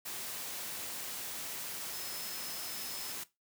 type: tone in noise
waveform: sine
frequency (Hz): 5180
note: E8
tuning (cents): -31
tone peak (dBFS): -46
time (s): 1.93-3.13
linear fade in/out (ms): 10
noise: white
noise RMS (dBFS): -41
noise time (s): 0.05-3.24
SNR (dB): -8
effects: noise-tail reverb RT60 0.2 s tail -17 dB re dry + high-pass 100 Hz 12 dB/octave